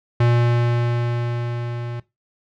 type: tone with level ramp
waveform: square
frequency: 119.4 Hz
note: A#2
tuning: 42 cents sharp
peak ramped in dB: -14 to -28 dBFS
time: 0.2-2 s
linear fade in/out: 5 ms
effects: noise-tail reverb RT60 0.2 s tail -18 dB re dry + low-pass 3000 Hz 12 dB/octave